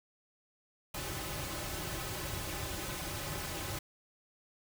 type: noise with comb filter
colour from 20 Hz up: pink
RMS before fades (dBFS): -39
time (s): 0.94-3.79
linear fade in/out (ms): 5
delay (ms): 4.3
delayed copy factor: -0.7
effects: none